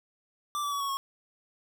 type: tone with pitch steps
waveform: square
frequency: 1174.7 / 1153.9 / 1133.4 / 1113.3 / 1093.5 Hz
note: D6 / D6 / C#6 / C#6 / C#6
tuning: 0 / -31 / +38 / +7 / -24 cents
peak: -30 dBFS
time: 0.55-0.97 s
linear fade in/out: 0 ms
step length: 84 ms
effects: none